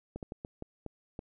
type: slowing click train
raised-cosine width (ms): 2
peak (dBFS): -26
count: 7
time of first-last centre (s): 0.16-1.191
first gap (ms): 68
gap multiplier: 1.37
effects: none